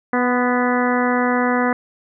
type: harmonic tone with a mistuned harmonic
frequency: 246.9 Hz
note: B3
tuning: in tune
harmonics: 1 / 2 / 3 / 4 / 5 / 6 / 7 / 8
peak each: -19 / -22 / -24 / -25 / -26 / -27 / -27 / -28 dBFS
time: 0.13-1.73 s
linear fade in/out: 2 ms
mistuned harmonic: 4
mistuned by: +23 cents
effects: none